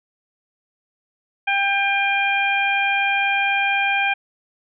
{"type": "harmonic tone with a mistuned harmonic", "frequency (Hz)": 794, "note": "G5", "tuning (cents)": 22, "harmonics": [1, 2, 3, 4], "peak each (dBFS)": [-22, -23, -20, -30], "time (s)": [1.47, 4.14], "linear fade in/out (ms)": 10, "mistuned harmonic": 3, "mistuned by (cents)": 16, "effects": []}